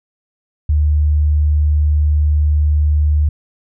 sine tone, 75 Hz, D2, 37 cents sharp, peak -10 dBFS, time 0.69-3.29 s, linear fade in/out 5 ms, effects none

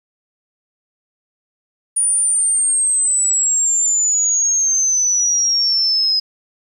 sine exponential sweep, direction down, 9570 to 5050 Hz, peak -13 dBFS, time 1.96-6.2 s, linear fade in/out 10 ms, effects 8-bit

